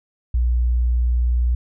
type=tone; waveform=sine; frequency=60.3 Hz; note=B1; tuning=41 cents flat; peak=-15 dBFS; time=0.34-1.55 s; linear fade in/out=5 ms; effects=none